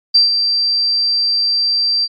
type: tone with ADSR envelope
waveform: sine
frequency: 4699 Hz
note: D8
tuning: in tune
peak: -5 dBFS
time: 0.14-2.08 s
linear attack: 14 ms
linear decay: 140 ms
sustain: -7 dB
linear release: 42 ms
effects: MP3 64 kbps